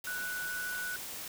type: tone in noise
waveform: sine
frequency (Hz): 1480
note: F#6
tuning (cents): 0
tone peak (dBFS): -35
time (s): 0.07-0.96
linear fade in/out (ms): 2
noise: white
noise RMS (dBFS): -42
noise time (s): 0.04-1.28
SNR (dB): +4
effects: none